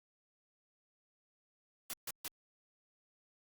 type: noise bursts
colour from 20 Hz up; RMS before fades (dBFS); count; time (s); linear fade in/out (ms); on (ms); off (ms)
white; -41; 3; 1.9-2.279; 0; 33; 140
effects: Opus 48 kbps